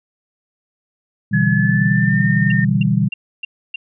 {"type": "chord", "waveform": "sine", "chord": "E minor seventh", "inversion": "second", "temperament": "equal", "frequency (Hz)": [123.47, 146.83, 164.81, 196], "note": ["B2", "D3", "E3", "G3"], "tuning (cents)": [0, 0, 0, 0], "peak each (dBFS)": [-18, -20, -19, -17], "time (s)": [1.31, 3.09], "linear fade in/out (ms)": 20}
{"type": "tone with pitch glide", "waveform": "sine", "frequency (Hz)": [1699, 1820.9], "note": ["G#6", "A#6"], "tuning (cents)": [39, -41], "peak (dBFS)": -19, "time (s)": [1.33, 2.65], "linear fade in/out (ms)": 10, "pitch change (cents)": 120, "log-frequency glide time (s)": [1.44, 2.27]}
{"type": "tone bursts", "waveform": "sine", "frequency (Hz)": 2766, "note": "F7", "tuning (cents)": -17, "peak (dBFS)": -22, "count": 5, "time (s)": [2.5, 3.76], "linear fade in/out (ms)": 5, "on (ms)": 20, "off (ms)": 290}
{"effects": []}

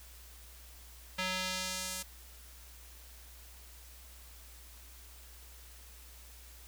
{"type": "tone with band-pass filter sweep", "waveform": "square", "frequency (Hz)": 185.6, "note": "F#3", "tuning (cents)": 6, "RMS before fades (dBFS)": -37, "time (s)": [1.18, 2.03], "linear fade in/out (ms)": 10, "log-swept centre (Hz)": [2800, 9500], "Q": 0.91, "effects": ["added 60 Hz sine -53 dBFS peak until 6.67 s", "white hiss -56 dBFS RMS until 6.67 s"]}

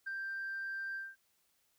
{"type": "tone with ADSR envelope", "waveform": "sine", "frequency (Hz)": 1576, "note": "G6", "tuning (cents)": 9, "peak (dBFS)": -34, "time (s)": [0.06, 1.16], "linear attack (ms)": 16, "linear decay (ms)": 7, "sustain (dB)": -2, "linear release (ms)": 210, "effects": ["tanh soft clip ceiling -34 dBFS", "white hiss -75 dBFS RMS until 1.78 s"]}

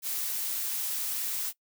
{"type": "noise", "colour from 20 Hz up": "blue", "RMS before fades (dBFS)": -32, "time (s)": [0.02, 1.53], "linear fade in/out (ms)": 50, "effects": ["noise-tail reverb RT60 0.1 s tail -21 dB re dry"]}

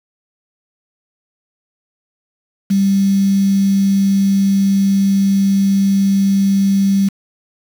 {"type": "tone with quantisation", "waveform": "sine", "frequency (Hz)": 196.2, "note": "G3", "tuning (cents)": 2, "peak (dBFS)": -10, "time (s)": [2.7, 7.09], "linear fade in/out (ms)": 10, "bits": 5, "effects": []}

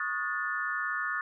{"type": "chord", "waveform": "sine", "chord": "D# half-diminished seventh", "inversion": "third", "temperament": "equal with one note detuned", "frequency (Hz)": [1108.7, 1244.5, 1447, 1760], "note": ["C#6", "D#6", "F#6", "A6"], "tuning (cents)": [0, 0, -39, 0], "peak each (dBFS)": [-39, -36, -34, -33], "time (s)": [0, 1.21], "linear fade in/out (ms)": 2, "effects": []}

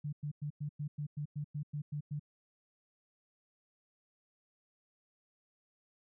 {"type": "tone bursts", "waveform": "sine", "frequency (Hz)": 147.3, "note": "D3", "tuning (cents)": 6, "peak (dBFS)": -35, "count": 12, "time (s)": [0.04, 2.196], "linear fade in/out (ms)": 10, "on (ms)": 88, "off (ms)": 100, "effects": []}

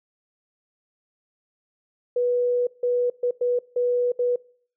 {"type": "tone bursts at uneven times", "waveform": "sine", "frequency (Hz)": 489.4, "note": "B4", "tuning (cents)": -16, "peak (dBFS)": -19, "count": 6, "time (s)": [[2.16, 2.67], [2.83, 3.1], [3.23, 3.31], [3.41, 3.59], [3.76, 4.12], [4.19, 4.36]], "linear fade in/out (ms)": 5, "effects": ["noise-tail reverb RT60 0.5 s tail -22 dB re dry"]}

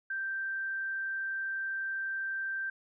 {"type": "tone", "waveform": "sine", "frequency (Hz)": 1568, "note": "G6", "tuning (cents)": 0, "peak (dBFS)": -32, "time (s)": [0.1, 2.7], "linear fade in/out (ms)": 5, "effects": []}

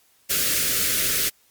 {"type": "band-stop noise", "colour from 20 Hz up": "white", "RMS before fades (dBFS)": -22, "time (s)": [0.29, 1.3], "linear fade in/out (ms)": 20, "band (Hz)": [590, 1300], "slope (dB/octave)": 48, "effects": ["white hiss -60 dBFS RMS until 1.5 s", "MP3 96 kbps"]}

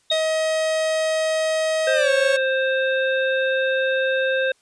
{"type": "tone with exponential decay", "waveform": "sine", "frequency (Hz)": 3729, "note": "A#7", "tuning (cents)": 0, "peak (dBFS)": -17, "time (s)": [0.1, 0.36], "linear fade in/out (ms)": 5, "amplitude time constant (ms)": 55}
{"type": "tone with pitch glide", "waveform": "45% pulse", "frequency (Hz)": [634, 551.9], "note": ["D#5", "C#5"], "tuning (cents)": [32, -8], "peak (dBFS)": -19, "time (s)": [0.11, 2.37], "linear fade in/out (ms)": 10, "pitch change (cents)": -240, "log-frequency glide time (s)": [1.92, 2.1]}
{"type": "harmonic tone", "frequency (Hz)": 527, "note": "C5", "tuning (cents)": 12, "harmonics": [1, 3, 5, 7], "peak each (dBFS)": [-20, -23, -31, -32], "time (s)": [1.87, 4.52], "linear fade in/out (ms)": 5}
{"effects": ["white hiss -62 dBFS RMS until 4.61 s", "resampled to 22050 Hz"]}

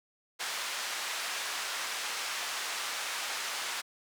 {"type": "band-pass noise", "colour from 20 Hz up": "pink", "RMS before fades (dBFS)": -36, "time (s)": [0.39, 3.82], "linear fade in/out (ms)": 20, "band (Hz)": [1100, 8200], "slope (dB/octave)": 12, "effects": []}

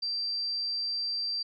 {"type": "tone", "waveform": "sine", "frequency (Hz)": 4699, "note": "D8", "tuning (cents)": 0, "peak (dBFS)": -29, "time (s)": [0.02, 1.43], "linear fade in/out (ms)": 10, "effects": []}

